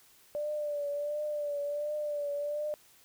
sine tone with vibrato, 587.3 Hz, D5, in tune, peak -31 dBFS, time 0.35-2.74 s, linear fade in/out 0 ms, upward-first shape triangle, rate 1.4 Hz, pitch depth 47 cents each way, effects white hiss -61 dBFS RMS until 3.04 s

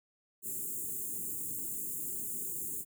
white band-stop noise, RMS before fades -38 dBFS, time 0.42-2.85 s, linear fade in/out 50 ms, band 430 to 6900 Hz, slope 96 dB/octave, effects high-pass 100 Hz 12 dB/octave

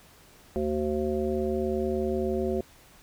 harmonic tone, 75.3 Hz, D2, 44 cents sharp, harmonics 1 / 3 / 5 / 7 / 9, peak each -35 / -31 / -28 / -33 / -37 dBFS, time 0.56-2.61 s, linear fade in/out 0 ms, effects pink hiss -55 dBFS RMS until 3.02 s

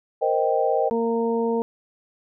sine chord, C minor seventh, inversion third, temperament equal, 466.2 / 523.3 / 622.3 / 784 Hz, Bb4 / C5 / Eb5 / G5, 0 / 0 / 0 / 0 cents, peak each -24 dBFS, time 0.21-0.9 s, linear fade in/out 20 ms
harmonic tone, 230.4 Hz, A#3, 20 cents flat, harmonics 1 / 2 / 3 / 4, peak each -25 / -22 / -35 / -30 dBFS, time 0.91-1.62 s, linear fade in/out 0 ms
effects none

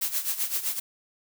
blue noise with tremolo, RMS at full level -26 dBFS, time 0.01-0.8 s, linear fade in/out 10 ms, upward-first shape sine, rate 7.8 Hz, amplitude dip 75%, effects none

